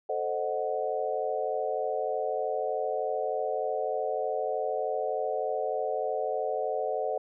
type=chord; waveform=sine; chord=A diminished seventh; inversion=none; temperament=equal with one note detuned; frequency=440 / 523.3 / 616.2 / 740 Hz; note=A4 / C5 / Eb5 / Gb5; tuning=0 / 0 / -17 / 0 cents; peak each=-33 dBFS; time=0.09-7.18 s; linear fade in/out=5 ms; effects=none